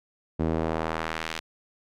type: tone with band-pass filter sweep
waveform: sawtooth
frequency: 80.5 Hz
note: E2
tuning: 41 cents flat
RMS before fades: -29 dBFS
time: 0.39-1.4 s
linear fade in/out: 10 ms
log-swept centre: 290 to 3300 Hz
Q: 0.84
effects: none